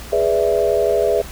sine chord, E dominant seventh, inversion first, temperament equal, 415.3 / 493.9 / 587.3 / 659.3 Hz, G#4 / B4 / D5 / E5, 0 / 0 / 0 / 0 cents, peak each -18 / -20 / -21 / -19 dBFS, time 0.12-1.22 s, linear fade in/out 10 ms, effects added 60 Hz sine -36 dBFS peak until 1.31 s + pink hiss -36 dBFS RMS until 1.31 s

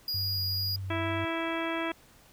square tone, 4878 Hz, D#8, 35 cents flat, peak -30 dBFS, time 0.08-0.76 s, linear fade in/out 2 ms
sine tone with vibrato, 96.2 Hz, G2, 32 cents flat, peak -33 dBFS, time 0.14-1.25 s, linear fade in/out 5 ms, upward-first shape square, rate 2.2 Hz, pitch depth 19 cents each way
harmonic tone, 329.6 Hz, E4, in tune, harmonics 1 / 2 / 3 / 4 / 5 / 6 / 7 / 8 / 10, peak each -33 / -36 / -38 / -39 / -40 / -41 / -41 / -42 / -43 dBFS, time 0.9-1.92 s, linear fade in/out 5 ms
effects pink hiss -58 dBFS RMS until 2.32 s

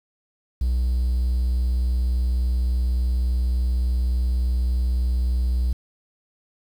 triangle tone, 61.74 Hz, B1, in tune, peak -16 dBFS, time 0.61-5.73 s, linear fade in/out 5 ms, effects tanh soft clip ceiling -12 dBFS + 8-bit

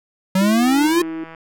square exponential sweep, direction up, 185 to 357.6 Hz, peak -14 dBFS, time 0.35-1.02 s, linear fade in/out 5 ms
sine tone with pitch glide, 330 to 322.6 Hz, E4 to E4, +2 to -37 cents, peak -24 dBFS, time 0.41-1.24 s, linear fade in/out 5 ms, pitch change -39 cents, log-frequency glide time 0.6-0.91 s
click train, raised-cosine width 0.5 ms, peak -23 dBFS, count 118, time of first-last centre 0.63-1.348 s, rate 163 Hz
effects none

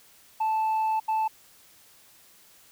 sine tone bursts at uneven times, 877 Hz, A5, 6 cents flat, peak -20 dBFS, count 2, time 0.4-1 / 1.08-1.28 s, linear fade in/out 10 ms, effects tanh soft clip ceiling -22 dBFS + white hiss -56 dBFS RMS until 2.71 s

